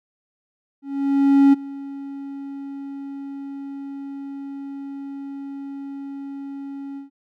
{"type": "tone with ADSR envelope", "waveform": "triangle", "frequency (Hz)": 277.2, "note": "C#4", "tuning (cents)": 0, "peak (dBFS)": -7, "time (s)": [0.82, 7.1], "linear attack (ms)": 710, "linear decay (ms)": 17, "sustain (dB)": -21, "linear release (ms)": 130, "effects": []}